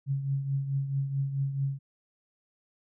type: tone with tremolo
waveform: sine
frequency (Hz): 137.6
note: C#3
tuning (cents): -12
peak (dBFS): -24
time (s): 0.06-1.79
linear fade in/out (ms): 50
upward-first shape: triangle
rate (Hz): 4.6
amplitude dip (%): 65
effects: none